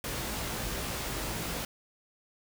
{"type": "noise with comb filter", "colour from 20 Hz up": "pink", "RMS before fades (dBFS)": -35, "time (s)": [0.04, 1.65], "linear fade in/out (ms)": 2, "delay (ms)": 18, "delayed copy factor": 0.6, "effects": []}